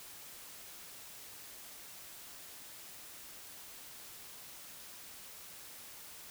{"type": "silence", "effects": ["white hiss -51 dBFS RMS until 6.3 s"]}